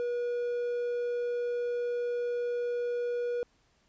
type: tone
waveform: triangle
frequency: 482.5 Hz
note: B4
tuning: 40 cents flat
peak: -27 dBFS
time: 0-3.43 s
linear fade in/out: 0 ms
effects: pink hiss -69 dBFS RMS until 3.88 s + resampled to 16000 Hz